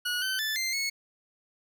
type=tone with pitch steps; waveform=20% pulse; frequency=1458 / 1530 / 1750 / 2087 / 2196 Hz; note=F#6 / G6 / A6 / C7 / C#7; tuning=-26 / -42 / -10 / -5 / -17 cents; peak=-23 dBFS; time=0.05-0.9 s; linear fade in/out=10 ms; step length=170 ms; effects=none